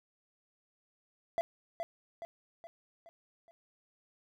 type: tone with echo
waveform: triangle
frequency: 673 Hz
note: E5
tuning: 36 cents sharp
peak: -26 dBFS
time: 1.38-1.41 s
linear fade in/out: 0 ms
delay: 420 ms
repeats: 5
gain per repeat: -6 dB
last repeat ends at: 3.51 s
effects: none